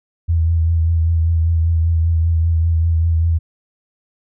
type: tone with vibrato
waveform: sine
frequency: 82.41 Hz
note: E2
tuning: in tune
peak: -12 dBFS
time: 0.28-3.39 s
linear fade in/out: 20 ms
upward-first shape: triangle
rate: 5.1 Hz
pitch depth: 40 cents each way
effects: none